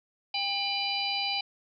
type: harmonic tone with a mistuned harmonic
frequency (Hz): 799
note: G5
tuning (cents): +33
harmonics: 1 / 3 / 4 / 5 / 6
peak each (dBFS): -34 / -34 / -34 / -34 / -34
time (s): 0.34-1.41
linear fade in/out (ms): 5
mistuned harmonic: 4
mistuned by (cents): -120
effects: none